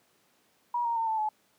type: tone with pitch steps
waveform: sine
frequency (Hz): 960 / 933.2 / 907.2 / 881.9 / 857.2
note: B5 / A#5 / A#5 / A5 / A5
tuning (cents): -49 / +2 / -47 / +4 / -45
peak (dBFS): -26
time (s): 0.74-1.29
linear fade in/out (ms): 5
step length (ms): 110
effects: pink hiss -67 dBFS RMS until 1.58 s + high-pass 200 Hz 12 dB/octave